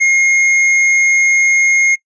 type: tone with tanh clipping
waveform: sine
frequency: 2142 Hz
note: C7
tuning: 40 cents sharp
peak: -10 dBFS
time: 0-1.96 s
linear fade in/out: 20 ms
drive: 10 dB
effects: noise-tail reverb RT60 0.1 s tail -21 dB re dry + resampled to 22050 Hz